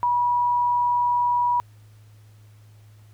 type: tone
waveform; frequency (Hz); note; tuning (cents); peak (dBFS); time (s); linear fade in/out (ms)
sine; 970; B5; -31; -18; 0.03-1.6; 0
effects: added 106 Hz sine -47 dBFS peak until 3.13 s + pink hiss -61 dBFS RMS until 3.13 s